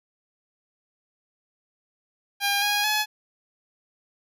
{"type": "tone with pitch steps", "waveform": "10% pulse", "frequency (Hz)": [805, 823, 850], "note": ["G5", "G#5", "G#5"], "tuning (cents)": [46, -16, 40], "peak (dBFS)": -13, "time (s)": [2.4, 3.06], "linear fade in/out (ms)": 50, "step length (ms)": 220, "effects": []}